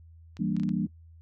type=clicks; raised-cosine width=0.2 ms; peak=-30 dBFS; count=5; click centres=0.369 / 0.566 / 0.598 / 0.634 / 0.691 s
type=chord; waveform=sine; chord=E half-diminished seventh; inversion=none; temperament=equal; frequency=164.81 / 196 / 233.1 / 293.7 Hz; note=E3 / G3 / Bb3 / D4; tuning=0 / 0 / 0 / 0 cents; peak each=-31 / -29 / -31 / -34 dBFS; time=0.39-0.87 s; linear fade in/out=10 ms
effects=noise-tail reverb RT60 0.1 s tail -21 dB re dry + added 82 Hz sine -49 dBFS peak until 1.21 s